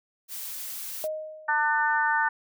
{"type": "noise", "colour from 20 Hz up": "blue", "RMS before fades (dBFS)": -36, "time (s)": [0.28, 1.08], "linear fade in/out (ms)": 50}
{"type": "tone with exponential decay", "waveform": "sine", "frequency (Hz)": 622.3, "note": "D#5", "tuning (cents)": 0, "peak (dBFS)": -25, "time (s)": [1.04, 1.87], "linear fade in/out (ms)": 1, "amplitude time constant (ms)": 180}
{"type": "harmonic tone", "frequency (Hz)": 299.3, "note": "D4", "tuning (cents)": 33, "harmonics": [3, 4, 5, 6], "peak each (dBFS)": [-25, -32, -26, -28], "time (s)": [1.48, 2.29], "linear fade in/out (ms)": 10}
{"effects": []}